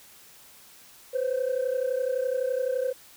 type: tone pair together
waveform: sine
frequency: 501 / 532.8 Hz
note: B4 / C5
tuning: +25 / +31 cents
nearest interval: minor second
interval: 106 cents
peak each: -25 / -26 dBFS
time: 1.13-2.93 s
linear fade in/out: 20 ms
effects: tanh soft clip ceiling -21 dBFS + white hiss -52 dBFS RMS until 3.16 s